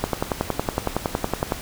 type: click train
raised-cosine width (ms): 1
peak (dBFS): -6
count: 17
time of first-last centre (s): 0.04-1.521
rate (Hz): 10.8
effects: pink hiss -35 dBFS RMS until 1.61 s